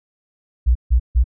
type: tone bursts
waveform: sine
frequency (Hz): 60.3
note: B1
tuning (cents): -41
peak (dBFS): -10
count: 3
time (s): 0.66-1.242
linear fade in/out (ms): 20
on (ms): 94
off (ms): 150
effects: none